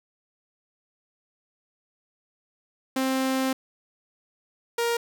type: tone pair in turn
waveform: sawtooth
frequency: 263.4 / 469.3 Hz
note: C4 / A#4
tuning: +12 / +12 cents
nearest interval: minor seventh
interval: 1000 cents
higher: second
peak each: -19 dBFS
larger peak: neither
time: 2.96-3.53 / 4.78-4.97 s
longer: first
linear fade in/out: 5 ms
effects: none